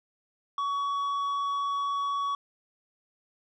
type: tone with tanh clipping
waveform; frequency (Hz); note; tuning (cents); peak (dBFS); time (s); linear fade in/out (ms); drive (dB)
triangle; 1126; C#6; +27; -28; 0.58-2.35; 2; 10
effects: none